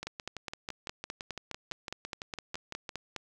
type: two click trains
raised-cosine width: 0.2 ms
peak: -21 / -19 dBFS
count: 18 / 16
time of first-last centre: 0.03-2.892 / 0.07-3.163 s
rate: 5.94 / 4.85 Hz
effects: none